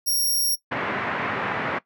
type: tone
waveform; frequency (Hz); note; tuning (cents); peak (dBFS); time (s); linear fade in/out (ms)
5% pulse; 5588; F8; 0; -14; 0.06-0.56; 20
type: band-pass noise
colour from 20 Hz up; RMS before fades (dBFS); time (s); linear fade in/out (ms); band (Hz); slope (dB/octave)
white; -27; 0.71-1.79; 10; 110 to 2000; 24
effects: noise-tail reverb RT60 0.1 s tail -18 dB re dry

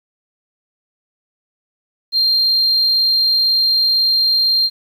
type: tone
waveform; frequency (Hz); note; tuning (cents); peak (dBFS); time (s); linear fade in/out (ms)
sine; 4186; C8; 0; -10; 2.12-4.7; 50
effects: tanh soft clip ceiling -9 dBFS + 8-bit

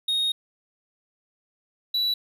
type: tone pair in turn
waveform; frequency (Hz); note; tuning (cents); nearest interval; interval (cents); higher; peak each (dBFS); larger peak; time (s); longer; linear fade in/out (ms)
triangle; 3729 / 3938; A#7 / B7; 0 / -6; minor second; 94; second; -20; neither; 0.08-0.32 / 1.94-2.14; first; 5
effects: 10-bit

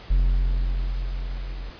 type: tone with level ramp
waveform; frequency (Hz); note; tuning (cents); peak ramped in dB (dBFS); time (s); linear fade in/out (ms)
triangle; 44.3; F1; +25; -13 to -29; 0.1-1.71; 10
effects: pink hiss -44 dBFS RMS until 1.79 s + resampled to 11025 Hz

